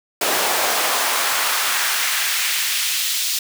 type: noise with high-pass filter sweep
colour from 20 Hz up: pink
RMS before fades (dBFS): -20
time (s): 0.21-3.39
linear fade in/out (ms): 5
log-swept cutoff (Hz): 480 to 3800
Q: 1.1
effects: none